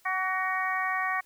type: harmonic tone with a mistuned harmonic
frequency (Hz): 374.1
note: F#4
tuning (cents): +19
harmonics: 2 / 3 / 4 / 5 / 6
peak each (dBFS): -33 / -31 / -38 / -30 / -36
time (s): 0.05-1.21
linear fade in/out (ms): 10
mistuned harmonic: 3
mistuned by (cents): +16
effects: white hiss -62 dBFS RMS until 1.25 s